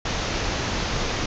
pink low-pass noise, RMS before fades -26 dBFS, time 0.05-1.26 s, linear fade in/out 5 ms, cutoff 6700 Hz, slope 96 dB/octave, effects none

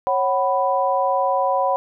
sine tone cluster, 548 / 750 / 990 Hz, C#5 / F#5 / B5, -20 / +23 / +4 cents, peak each -21 dBFS, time 0.07-1.76 s, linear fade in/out 0 ms, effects none

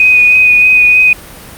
sine tone with vibrato, 2489 Hz, D#7, in tune, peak -3 dBFS, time 0-1.13 s, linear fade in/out 2 ms, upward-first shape sine, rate 3.2 Hz, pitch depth 16 cents each way, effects pink hiss -31 dBFS RMS until 1.57 s + Opus 48 kbps

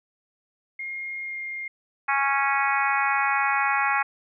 sine tone with pitch glide, 2135 to 2121 Hz, C7 to C7, +34 to +23 cents, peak -30 dBFS, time 0.79-1.68 s, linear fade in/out 5 ms, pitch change -11 cents, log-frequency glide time 1.22-1.37 s
harmonic tone, 276.3 Hz, C#4, 6 cents flat, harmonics 3 / 4 / 5 / 6 / 7 / 8 / 9, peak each -26 / -27 / -28 / -29 / -29 / -30 / -31 dBFS, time 2.08-4.03 s, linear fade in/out 10 ms
effects none

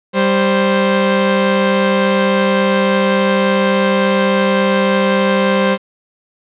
sawtooth tone pair together, 196 / 524.5 Hz, G3 / C5, 0 / +4 cents, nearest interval octave + perfect fourth, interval 1704 cents, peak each -10 dBFS, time 0.13-5.78 s, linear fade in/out 50 ms, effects resampled to 8000 Hz + 7-bit

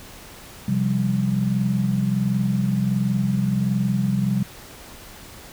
sine chord, C suspended fourth, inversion none, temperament equal, 130.81 / 174.61 / 196 Hz, C3 / F3 / G3, 0 / 0 / 0 cents, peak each -23 / -26 / -21 dBFS, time 0.68-4.43 s, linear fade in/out 5 ms, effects pink hiss -42 dBFS RMS until 5.52 s

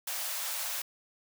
white high-pass noise, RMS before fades -35 dBFS, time 0.07-0.82 s, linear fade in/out 5 ms, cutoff 530 Hz, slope 96 dB/octave, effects none

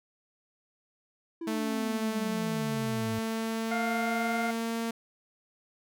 triangle exponential sweep, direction down, 337.8 to 104.8 Hz, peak -32 dBFS, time 1.41-3.19 s, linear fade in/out 5 ms
sawtooth tone with pitch glide, 220 to 228.9 Hz, A3 to A#3, 0 to -31 cents, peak -26 dBFS, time 1.47-4.91 s, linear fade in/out 5 ms, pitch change +69 cents, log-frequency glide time 2.25-4.77 s
harmonic tone, 703 Hz, F5, 11 cents sharp, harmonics 1 / 2 / 3, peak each -32 / -35 / -37 dBFS, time 3.71-4.51 s, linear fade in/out 5 ms
effects none

